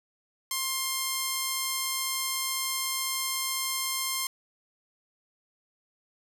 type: tone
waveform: 5% pulse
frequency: 1058 Hz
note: C6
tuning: 19 cents sharp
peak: -16 dBFS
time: 0.51-4.27 s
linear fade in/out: 2 ms
effects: none